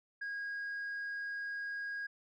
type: tone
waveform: sine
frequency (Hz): 1638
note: G#6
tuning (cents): -24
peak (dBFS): -35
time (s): 0.21-2.07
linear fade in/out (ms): 10
effects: tanh soft clip ceiling -36 dBFS